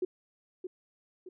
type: tone with echo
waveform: sine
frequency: 366.9 Hz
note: F#4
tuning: 15 cents flat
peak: -27 dBFS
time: 0.02-0.05 s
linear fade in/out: 5 ms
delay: 620 ms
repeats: 2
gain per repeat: -8 dB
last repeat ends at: 1.29 s
effects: none